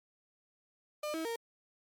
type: tone with pitch steps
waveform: 35% pulse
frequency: 601 / 322.5 / 462.5 Hz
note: D5 / E4 / A#4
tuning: +40 / -38 / -14 cents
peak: -33 dBFS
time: 1.03-1.36 s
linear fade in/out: 5 ms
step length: 110 ms
effects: MP3 96 kbps